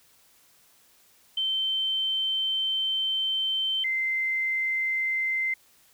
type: tone pair in turn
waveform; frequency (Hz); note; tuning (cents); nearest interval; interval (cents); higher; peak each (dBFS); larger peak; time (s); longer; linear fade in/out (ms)
sine; 3100 / 2077; G7 / C7; -20 / -13; perfect fifth; 693; first; -24; neither; 1.37-3.84 / 3.84-5.54; first; 5
effects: white hiss -60 dBFS RMS until 5.93 s